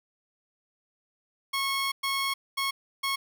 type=tone bursts at uneven times; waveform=15% pulse; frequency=1094 Hz; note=C#6; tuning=23 cents flat; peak=-20 dBFS; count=4; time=1.53-1.92 / 2.03-2.34 / 2.57-2.71 / 3.03-3.16 s; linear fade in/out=10 ms; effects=none